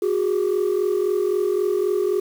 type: tone pair together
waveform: sine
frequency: 366.5 / 410.3 Hz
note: F#4 / G#4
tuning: -16 / -21 cents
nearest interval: major second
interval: 195 cents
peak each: -19 dBFS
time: 0.02-2.2 s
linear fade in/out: 5 ms
effects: tanh soft clip ceiling -15 dBFS + 7-bit